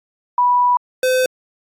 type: tone pair in turn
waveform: sine / square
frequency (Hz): 982 / 511.9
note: B5 / C5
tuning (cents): -10 / -38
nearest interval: major seventh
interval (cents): 1128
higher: first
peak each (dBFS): -11 / -14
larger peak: first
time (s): 0.38-0.77 / 1.03-1.26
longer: first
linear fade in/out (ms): 2
effects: AAC 48 kbps